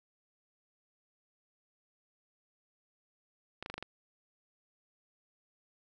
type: clicks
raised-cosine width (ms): 0.3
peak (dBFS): -24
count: 6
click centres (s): 3.626 / 3.661 / 3.7 / 3.741 / 3.78 / 3.826
effects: none